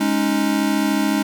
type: chord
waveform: square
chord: Ab suspended fourth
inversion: none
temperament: equal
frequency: 207.7 / 277.2 / 311.1 Hz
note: Ab3 / Db4 / Eb4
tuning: 0 / 0 / 0 cents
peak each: -22 dBFS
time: 0-1.23 s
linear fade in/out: 10 ms
effects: none